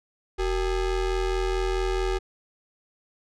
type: ring-modulated tone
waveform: square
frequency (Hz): 209.3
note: G#3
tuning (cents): +14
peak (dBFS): -21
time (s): 0.38-2.19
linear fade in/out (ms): 20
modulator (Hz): 167
effects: low-pass 6000 Hz 12 dB/octave